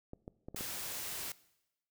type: clicks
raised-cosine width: 2 ms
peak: -31 dBFS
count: 5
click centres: 0.134 / 0.279 / 0.485 / 0.546 / 0.609 s
type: noise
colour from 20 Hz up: white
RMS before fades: -41 dBFS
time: 0.56-1.32 s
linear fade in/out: 2 ms
effects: noise-tail reverb RT60 0.9 s tail -20 dB re dry